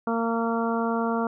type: harmonic tone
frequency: 229.6 Hz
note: A#3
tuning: 26 cents flat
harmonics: 1 / 2 / 3 / 4 / 5 / 6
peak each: -26 / -29 / -31 / -32 / -33 / -34 dBFS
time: 0.07-1.27 s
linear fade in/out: 2 ms
effects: none